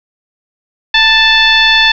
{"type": "tone with frequency modulation", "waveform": "sine", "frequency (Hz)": 2637, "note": "E7", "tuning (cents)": 0, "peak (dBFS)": -5, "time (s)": [0.94, 1.92], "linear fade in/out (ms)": 5, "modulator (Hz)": 872, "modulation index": 1.7, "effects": []}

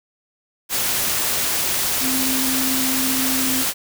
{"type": "tone in noise", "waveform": "sine", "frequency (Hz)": 261.6, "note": "C4", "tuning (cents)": 0, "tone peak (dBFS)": -23, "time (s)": [2, 3.65], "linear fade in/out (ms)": 50, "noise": "white", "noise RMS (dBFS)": -21, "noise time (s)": [0.69, 3.74], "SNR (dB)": -5, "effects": []}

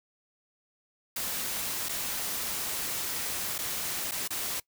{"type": "noise with dropouts", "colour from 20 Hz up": "white", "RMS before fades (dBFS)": -33, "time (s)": [1.16, 4.6], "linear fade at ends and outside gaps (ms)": 5, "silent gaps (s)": [[1.887, 1.891], [3.581, 3.587], [4.112, 4.118], [4.278, 4.304]], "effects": ["noise-tail reverb RT60 0.1 s tail -22 dB re dry"]}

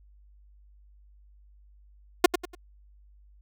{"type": "tone with echo", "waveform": "sawtooth", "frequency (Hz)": 356.1, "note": "F4", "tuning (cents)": 34, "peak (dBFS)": -8, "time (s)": [2.24, 2.26], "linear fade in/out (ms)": 5, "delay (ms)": 97, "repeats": 3, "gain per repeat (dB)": -10, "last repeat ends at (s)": 2.551, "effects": ["added 50 Hz sine -53 dBFS peak until 3.41 s"]}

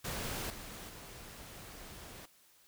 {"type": "noise with level steps", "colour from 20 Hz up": "pink", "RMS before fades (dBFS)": [-39, -47, -50], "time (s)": [0.04, 2.26], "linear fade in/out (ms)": 10, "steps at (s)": [0.5, 0.89], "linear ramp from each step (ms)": 2, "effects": ["white hiss -65 dBFS RMS until 2.67 s"]}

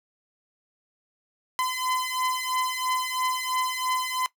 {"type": "beating tone pair", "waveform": "sawtooth", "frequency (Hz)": [1019, 1022], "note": ["C6", "C6"], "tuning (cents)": [-46, -41], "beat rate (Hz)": 3, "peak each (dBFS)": [-25, -25], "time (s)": [1.59, 4.26], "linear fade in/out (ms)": 0, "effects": ["noise-tail reverb RT60 0.1 s tail -18 dB re dry"]}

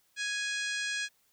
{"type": "harmonic tone", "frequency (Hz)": 830.6, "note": "G#5", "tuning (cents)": 0, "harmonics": [2, 3, 4, 5, 6, 7, 8, 9, 10], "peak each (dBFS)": [-34, -38, -40, -42, -44, -45, -46, -47, -48], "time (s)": [0.16, 1.09], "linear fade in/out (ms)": 50, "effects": ["white hiss -70 dBFS RMS until 1.32 s"]}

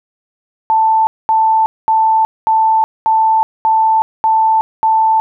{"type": "tone bursts", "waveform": "sine", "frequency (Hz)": 884, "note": "A5", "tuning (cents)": 8, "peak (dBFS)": -8, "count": 8, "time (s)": [0.7, 5.2], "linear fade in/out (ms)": 0, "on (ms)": 370, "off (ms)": 220, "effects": []}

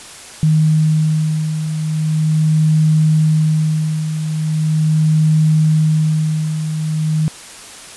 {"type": "beating tone pair", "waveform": "sine", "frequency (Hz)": [155.56, 155.96], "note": ["D#3", "D#3"], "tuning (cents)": [0, 4], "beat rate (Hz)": 0.4, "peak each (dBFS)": [-19, -12], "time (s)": [0.43, 7.28], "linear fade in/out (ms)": 0, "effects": ["white hiss -35 dBFS RMS until 7.96 s", "resampled to 24000 Hz"]}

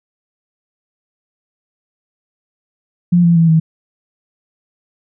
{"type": "tone with pitch steps", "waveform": "sine", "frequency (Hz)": [175.1, 170.12, 165.27, 160.57], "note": ["F3", "F3", "E3", "E3"], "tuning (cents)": [5, -45, 5, -45], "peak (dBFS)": -7, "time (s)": [3.12, 3.6], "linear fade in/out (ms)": 10, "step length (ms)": 120, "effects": []}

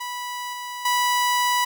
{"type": "tone with level steps", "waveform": "sawtooth", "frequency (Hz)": 983, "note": "B5", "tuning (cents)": -8, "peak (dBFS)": [-25, -27, -15], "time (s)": [0, 1.65], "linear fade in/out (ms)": 10, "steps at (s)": [0.53, 0.85], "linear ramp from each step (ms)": 5, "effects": []}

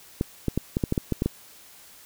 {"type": "clicks", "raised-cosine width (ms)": 3, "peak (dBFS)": -10, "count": 10, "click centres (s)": [0.211, 0.483, 0.576, 0.769, 0.838, 0.924, 0.978, 1.123, 1.221, 1.26], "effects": ["white hiss -50 dBFS RMS until 2.05 s"]}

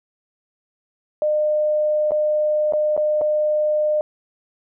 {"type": "tone with dropouts", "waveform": "sine", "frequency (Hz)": 606, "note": "D#5", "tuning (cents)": -46, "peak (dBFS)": -16, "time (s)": [1.22, 4.01], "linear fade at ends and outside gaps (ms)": 1, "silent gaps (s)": [[2.109, 2.118], [2.724, 2.735], [2.966, 2.976], [3.212, 3.216]], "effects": []}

